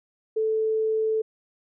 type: tone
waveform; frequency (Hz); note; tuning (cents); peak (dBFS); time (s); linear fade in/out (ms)
sine; 438.9; A4; -4; -21; 0.36-1.22; 10
effects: none